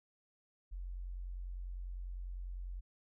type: tone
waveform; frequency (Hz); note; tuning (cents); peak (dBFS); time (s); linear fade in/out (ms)
sine; 45; F#1; -47; -40; 0.71-2.81; 20
effects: none